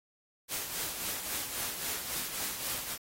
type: noise with tremolo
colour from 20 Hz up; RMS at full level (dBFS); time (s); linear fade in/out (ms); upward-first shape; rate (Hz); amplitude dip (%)
white; -34; 0.48-2.98; 50; triangle; 3.7; 55
effects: AAC 48 kbps